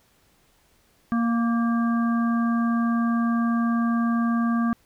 harmonic tone with a mistuned harmonic, 233.1 Hz, A#3, in tune, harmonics 1 / 3 / 5 / 7, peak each -20 / -35 / -30 / -36 dBFS, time 1.12-4.73 s, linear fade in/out 0 ms, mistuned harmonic 7, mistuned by -26 cents, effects pink hiss -62 dBFS RMS until 4.85 s

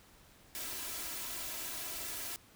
white noise with comb filter, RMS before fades -41 dBFS, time 0.55-2.36 s, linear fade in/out 0 ms, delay 3 ms, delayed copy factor +0.6, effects pink hiss -61 dBFS RMS until 2.55 s

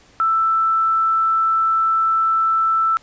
sine tone, 1325 Hz, E6, 9 cents sharp, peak -14 dBFS, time 0.2-2.97 s, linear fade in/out 0 ms, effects pink hiss -51 dBFS RMS until 3.02 s + resampled to 16000 Hz

